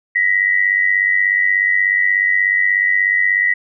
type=tone pair together; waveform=sine; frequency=1898 / 1994.6 Hz; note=A#6 / B6; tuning=+31 / +17 cents; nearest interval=minor second; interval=86 cents; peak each=-15 dBFS; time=0.15-3.54 s; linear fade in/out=10 ms; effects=none